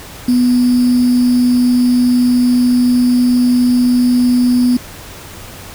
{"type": "tone with sample-and-hold", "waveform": "sine", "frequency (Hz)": 246.9, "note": "B3", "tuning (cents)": 0, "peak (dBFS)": -8, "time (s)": [0.28, 4.77], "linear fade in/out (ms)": 5, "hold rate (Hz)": 4900, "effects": ["added 92 Hz sine -41 dBFS peak until 5.74 s", "pink hiss -33 dBFS RMS until 5.74 s"]}